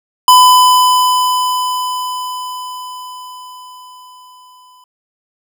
square tone with exponential decay, 1004 Hz, B5, 28 cents sharp, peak -3 dBFS, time 0.28-4.84 s, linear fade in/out 2 ms, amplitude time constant 990 ms, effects none

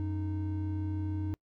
triangle tone pair together, 91.9 / 309.1 Hz, F#2 / D#4, -11 / -11 cents, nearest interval octave + major sixth, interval 2100 cents, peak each -30 / -35 dBFS, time 0-1.34 s, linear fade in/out 0 ms, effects noise-tail reverb RT60 0.1 s tail -25 dB re dry

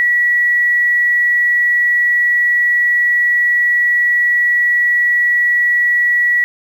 sine tone, 1936 Hz, B6, 35 cents flat, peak -10 dBFS, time 0-6.44 s, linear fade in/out 0 ms, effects 7-bit

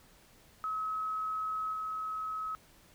sine tone with level steps, 1282 Hz, E6, 49 cents flat, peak -32 / -34 dBFS, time 0.64-2.55 s, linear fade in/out 0 ms, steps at 1.72 s, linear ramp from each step 20 ms, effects pink hiss -61 dBFS RMS until 2.94 s

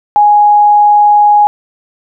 sine tone, 830.6 Hz, G#5, in tune, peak -3 dBFS, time 0.16-1.47 s, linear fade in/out 0 ms, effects none

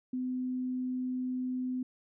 sine tone, 254 Hz, B3, 49 cents sharp, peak -31 dBFS, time 0.13-1.83 s, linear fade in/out 5 ms, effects none

